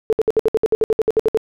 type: tone bursts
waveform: sine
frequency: 440 Hz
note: A4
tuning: in tune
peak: -11 dBFS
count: 15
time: 0.1-1.373 s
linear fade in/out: 0 ms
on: 27 ms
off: 62 ms
effects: none